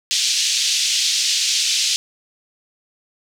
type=band-pass noise; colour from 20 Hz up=white; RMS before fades=-19 dBFS; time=0.11-1.96 s; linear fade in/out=0 ms; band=2800 to 6400 Hz; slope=24 dB/octave; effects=none